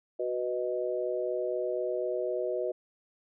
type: chord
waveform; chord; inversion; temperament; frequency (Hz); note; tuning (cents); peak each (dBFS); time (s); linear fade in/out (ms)
sine; B major; second; equal; 370 / 493.9 / 622.3; F#4 / B4 / D#5; 0 / 0 / 0; -33; 0.19-2.72; 10
effects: none